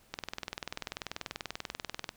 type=click train; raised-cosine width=0.2 ms; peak=-18 dBFS; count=41; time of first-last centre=0.14-2.091 s; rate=20.5 Hz; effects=pink hiss -63 dBFS RMS until 2.16 s